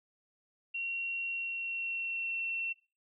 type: tone with pitch glide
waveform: sine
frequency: 2740 to 2710 Hz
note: F7 to E7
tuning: -34 to +47 cents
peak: -33 dBFS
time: 0.74-2.73 s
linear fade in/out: 10 ms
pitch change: -19 cents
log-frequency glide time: 1.29-2.39 s
effects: noise-tail reverb RT60 0.3 s tail -17 dB re dry